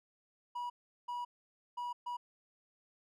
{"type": "tone bursts at uneven times", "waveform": "triangle", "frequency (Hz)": 970, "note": "B5", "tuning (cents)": -31, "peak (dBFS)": -35, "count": 4, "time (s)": [[0.55, 0.7], [1.08, 1.25], [1.77, 1.93], [2.06, 2.17]], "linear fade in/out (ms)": 10, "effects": []}